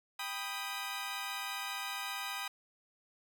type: chord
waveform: 15% pulse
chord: G augmented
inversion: none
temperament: equal with one note detuned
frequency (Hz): 791.3 / 987.8 / 1244.5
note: G5 / B5 / D#6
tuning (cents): +16 / 0 / 0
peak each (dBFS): -36 / -36 / -35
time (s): 0.19-2.48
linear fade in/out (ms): 5
effects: none